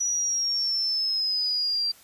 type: exponential sweep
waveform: sine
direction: down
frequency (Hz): 5880 to 4699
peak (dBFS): -23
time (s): 0-1.92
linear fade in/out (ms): 10
effects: white hiss -53 dBFS RMS until 2.03 s + resampled to 32000 Hz